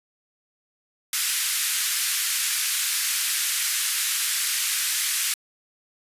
white band-pass noise, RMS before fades -25 dBFS, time 1.13-5.34 s, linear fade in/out 2 ms, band 1500 to 13000 Hz, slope 24 dB/octave, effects resampled to 32000 Hz

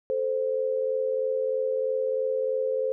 sine tone pair together, 438.9 / 522 Hz, A4 / C5, -4 / -4 cents, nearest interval minor third, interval 300 cents, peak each -29 / -25 dBFS, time 0.1-2.92 s, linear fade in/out 0 ms, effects none

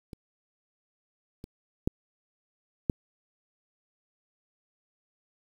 clicks, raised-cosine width 3 ms, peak -28 / -28 / -12 / -11 dBFS, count 4, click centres 0.132 / 1.441 / 1.875 / 2.898 s, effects 8-bit

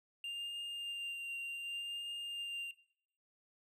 triangle tone with vibrato, 2794 Hz, F7, in tune, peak -38 dBFS, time 0.24-2.71 s, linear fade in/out 2 ms, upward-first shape triangle, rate 0.66 Hz, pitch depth 17 cents each way, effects noise-tail reverb RT60 0.6 s tail -19 dB re dry

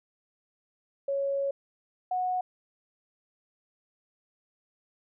sine tone pair in turn, 554.4 / 733.4 Hz, C#5 / F#5, 0 / -15 cents, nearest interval perfect fourth, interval 485 cents, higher second, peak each -26 dBFS, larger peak neither, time 1.08-1.51 / 2.11-2.41 s, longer first, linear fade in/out 5 ms, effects none

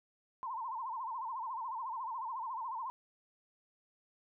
sine tone with vibrato, 972 Hz, B5, 28 cents flat, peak -37 dBFS, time 0.43-2.9 s, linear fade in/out 0 ms, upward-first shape sine, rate 14 Hz, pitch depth 170 cents each way, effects none

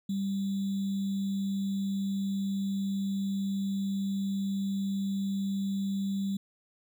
sine tone with sample-and-hold, 196.5 Hz, G3, 4 cents sharp, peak -28 dBFS, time 0.09-6.37 s, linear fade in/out 5 ms, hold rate 3675 Hz, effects none

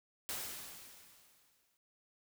white noise with exponential decay, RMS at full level -39 dBFS, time 0.29-1.77 s, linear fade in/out 0 ms, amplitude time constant 320 ms, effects none

